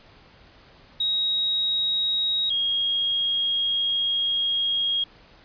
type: tone pair in turn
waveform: sine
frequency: 3794 / 3267 Hz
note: A#7 / G#7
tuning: +30 / -29 cents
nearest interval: minor third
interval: 259 cents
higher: first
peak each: -21 dBFS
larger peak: neither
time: 1-2.5 / 2.5-5.04 s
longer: second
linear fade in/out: 5 ms
effects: pink hiss -52 dBFS RMS until 5.44 s + resampled to 11025 Hz